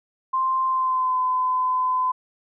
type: tone with pitch glide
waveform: sine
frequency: 1046.5 to 1017.3 Hz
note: C6 to C6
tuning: 0 to -49 cents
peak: -19 dBFS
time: 0.33-2.12 s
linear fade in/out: 10 ms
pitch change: -49 cents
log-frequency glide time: 0.66-1.19 s
effects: none